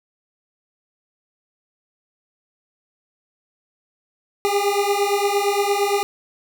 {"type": "beating tone pair", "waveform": "25% pulse", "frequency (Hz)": [400, 408.7], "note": ["G4", "G#4"], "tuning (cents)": [35, -28], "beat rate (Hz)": 8.7, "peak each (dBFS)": -17, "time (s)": [4.45, 6.03], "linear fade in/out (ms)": 0, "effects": []}